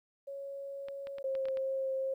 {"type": "tone", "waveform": "sine", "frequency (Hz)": 554.4, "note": "C#5", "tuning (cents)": 0, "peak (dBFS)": -39, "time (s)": [0.27, 1.23], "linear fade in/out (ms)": 10}
{"type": "clicks", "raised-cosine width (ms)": 0.3, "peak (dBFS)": -32, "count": 7, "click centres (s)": [0.885, 1.071, 1.184, 1.352, 1.455, 1.485, 1.572]}
{"type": "tone with vibrato", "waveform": "sine", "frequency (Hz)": 533, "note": "C5", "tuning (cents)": 32, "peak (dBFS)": -31, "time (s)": [1.24, 2.14], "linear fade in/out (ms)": 5, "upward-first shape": "triangle", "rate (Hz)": 2.5, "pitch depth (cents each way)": 9}
{"effects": ["12-bit"]}